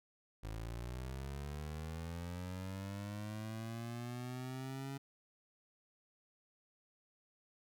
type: linear sweep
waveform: 25% pulse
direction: up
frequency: 52.4 to 138.2 Hz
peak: -38 dBFS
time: 0.43-4.98 s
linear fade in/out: 10 ms
effects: none